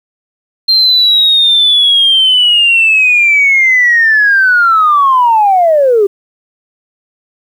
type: linear sweep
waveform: sine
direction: down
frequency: 4186 to 383.7 Hz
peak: -4 dBFS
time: 0.68-6.07 s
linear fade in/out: 10 ms
effects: tanh soft clip ceiling 0 dBFS + 7-bit